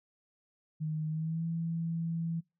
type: tone with pitch glide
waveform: sine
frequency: 155.56 to 165.76 Hz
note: D#3 to E3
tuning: 0 to +10 cents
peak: -31 dBFS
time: 0.8-2.41 s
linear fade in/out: 20 ms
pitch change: +110 cents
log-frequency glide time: 1.09-1.45 s
effects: noise-tail reverb RT60 0.3 s tail -26 dB re dry